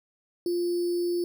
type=tone with sample-and-hold; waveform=sine; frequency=349.2 Hz; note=F4; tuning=in tune; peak=-24 dBFS; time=0.46-1.24 s; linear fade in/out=2 ms; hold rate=4900 Hz; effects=none